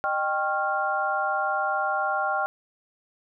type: tone cluster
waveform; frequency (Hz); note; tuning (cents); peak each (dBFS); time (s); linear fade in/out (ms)
sine; 613 / 786 / 1089 / 1389; D#5 / G5 / C#6 / F6; -26 / +4 / -31 / -10; -31 / -27 / -31 / -27; 0.04-2.46; 0
effects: none